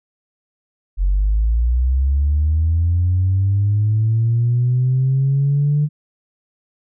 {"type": "linear sweep", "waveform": "sine", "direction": "up", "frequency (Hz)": [44.6, 149.5], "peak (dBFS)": -12, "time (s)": [0.97, 5.89], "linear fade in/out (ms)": 50, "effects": ["tanh soft clip ceiling -9 dBFS"]}